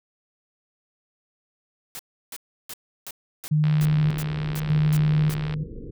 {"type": "noise bursts", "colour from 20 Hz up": "white", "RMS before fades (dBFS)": -36, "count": 10, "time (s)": [1.95, 5.34], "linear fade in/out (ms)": 0, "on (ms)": 42, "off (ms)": 330}
{"type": "tone with tremolo", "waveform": "sine", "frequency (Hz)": 152.5, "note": "D#3", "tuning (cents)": -34, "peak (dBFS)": -17, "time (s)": [3.51, 5.64], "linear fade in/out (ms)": 10, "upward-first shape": "square", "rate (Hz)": 0.84, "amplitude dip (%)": 60}
{"type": "click train", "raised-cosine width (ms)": 0.3, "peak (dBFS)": -19, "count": 133, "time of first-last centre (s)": [3.64, 5.539], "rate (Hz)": 69.5}
{"type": "low-pass noise", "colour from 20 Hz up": "pink", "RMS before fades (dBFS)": -37, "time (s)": [3.81, 5.91], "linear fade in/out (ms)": 10, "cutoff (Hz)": 500, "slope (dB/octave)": 96}
{"effects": []}